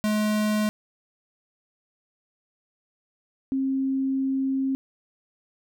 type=tone pair in turn; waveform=square / sine; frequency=212.4 / 267.6 Hz; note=G#3 / C4; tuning=+39 / +39 cents; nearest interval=major third; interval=400 cents; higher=second; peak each=-22 / -22 dBFS; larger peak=neither; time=0.04-0.69 / 3.52-4.75 s; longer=second; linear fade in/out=0 ms; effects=none